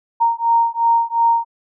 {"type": "beating tone pair", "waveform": "sine", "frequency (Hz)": [926, 928.8], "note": ["A#5", "A#5"], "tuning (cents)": [-12, -7], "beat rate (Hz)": 2.8, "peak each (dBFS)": -16, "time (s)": [0.2, 1.45], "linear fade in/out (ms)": 20, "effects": []}